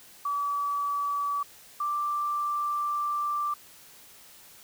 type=tone pair in turn; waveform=sine; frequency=1147 / 1176.5 Hz; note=D6 / D6; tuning=-41 / +3 cents; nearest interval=unison; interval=44 cents; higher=second; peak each=-26 dBFS; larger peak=neither; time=0.25-1.43 / 1.8-3.54 s; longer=second; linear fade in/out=5 ms; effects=white hiss -52 dBFS RMS until 4.63 s